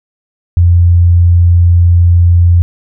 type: tone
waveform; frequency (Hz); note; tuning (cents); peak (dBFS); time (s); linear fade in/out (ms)
sine; 86.8; F2; -10; -3; 0.57-2.62; 0
effects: none